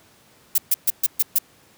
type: noise bursts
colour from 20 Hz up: violet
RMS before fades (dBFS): -17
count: 6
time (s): 0.55-1.386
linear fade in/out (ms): 5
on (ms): 31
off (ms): 130
effects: pink hiss -54 dBFS RMS until 1.77 s + high-pass 100 Hz 12 dB/octave